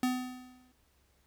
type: tone with exponential decay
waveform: square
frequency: 252.4 Hz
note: B3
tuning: 38 cents sharp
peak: -26 dBFS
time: 0.03-0.72 s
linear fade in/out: 2 ms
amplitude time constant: 150 ms
effects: added 66 Hz sine -70 dBFS peak until 1.26 s + pink hiss -71 dBFS RMS until 1.26 s